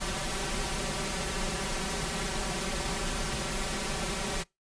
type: noise with comb filter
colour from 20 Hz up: pink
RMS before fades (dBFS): -32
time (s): 0-4.44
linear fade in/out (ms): 20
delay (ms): 5.2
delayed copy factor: +0.95
effects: noise-tail reverb RT60 0.2 s tail -24 dB re dry + resampled to 22050 Hz